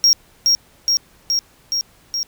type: tone with echo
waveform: triangle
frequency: 5588 Hz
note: F8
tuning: in tune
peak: -8 dBFS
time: 0.04-0.13 s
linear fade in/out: 0 ms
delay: 420 ms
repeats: 5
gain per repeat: -2 dB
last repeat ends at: 2.23 s
effects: pink hiss -52 dBFS RMS until 2.27 s